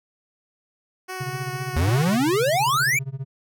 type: tone with vibrato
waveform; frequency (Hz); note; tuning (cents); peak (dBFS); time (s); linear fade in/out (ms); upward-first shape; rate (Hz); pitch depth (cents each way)
10% pulse; 370; F#4; 0; -22; 1.08-2.17; 20; triangle; 4.1; 17
type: tone with tremolo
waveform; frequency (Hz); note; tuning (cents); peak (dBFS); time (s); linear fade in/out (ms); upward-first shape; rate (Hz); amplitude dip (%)
triangle; 134.5; C3; +48; -23; 1.2-3.25; 10; sine; 15; 95
type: exponential sweep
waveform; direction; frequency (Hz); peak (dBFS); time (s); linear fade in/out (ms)
square; up; 74.5 to 2403; -19; 1.76-2.99; 5
effects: none